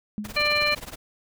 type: tone with exponential decay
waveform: sine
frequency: 209.5 Hz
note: G#3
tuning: 15 cents sharp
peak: -24 dBFS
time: 0.18-0.43 s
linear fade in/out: 0 ms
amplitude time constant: 54 ms
type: noise with tremolo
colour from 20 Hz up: pink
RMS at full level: -35 dBFS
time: 0.24-0.96 s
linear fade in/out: 10 ms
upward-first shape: triangle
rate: 19 Hz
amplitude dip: 95%
type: harmonic tone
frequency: 593 Hz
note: D5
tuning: 17 cents sharp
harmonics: 1 / 2 / 3 / 4 / 5 / 7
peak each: -28 / -29 / -30 / -23 / -34 / -26 dBFS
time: 0.36-0.75 s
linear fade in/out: 10 ms
effects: none